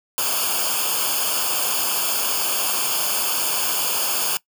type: noise with comb filter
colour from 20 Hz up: white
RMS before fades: -22 dBFS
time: 0.18-4.37 s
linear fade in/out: 0 ms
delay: 0.51 ms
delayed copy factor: -0.95
effects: noise-tail reverb RT60 0.1 s tail -21 dB re dry